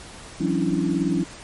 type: tone cluster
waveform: sine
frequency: 169 / 190 / 274 / 291.8 / 330.4 Hz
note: E3 / F#3 / C#4 / D4 / E4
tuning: +43 / +46 / -20 / -11 / +4 cents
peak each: -26 dBFS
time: 0.4-1.24 s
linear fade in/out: 10 ms
effects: pink hiss -41 dBFS RMS until 1.43 s + MP3 48 kbps